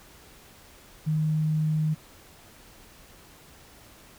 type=tone; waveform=sine; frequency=155.2 Hz; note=D#3; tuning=4 cents flat; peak=-22 dBFS; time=1.06-1.95 s; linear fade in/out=20 ms; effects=pink hiss -52 dBFS RMS until 4.18 s